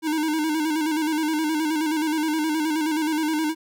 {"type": "tone with vibrato", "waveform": "square", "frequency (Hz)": 311.1, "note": "D#4", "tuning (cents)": 0, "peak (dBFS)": -22, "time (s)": [0.02, 3.55], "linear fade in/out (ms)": 50, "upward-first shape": "square", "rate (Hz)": 9.5, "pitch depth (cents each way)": 53, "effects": []}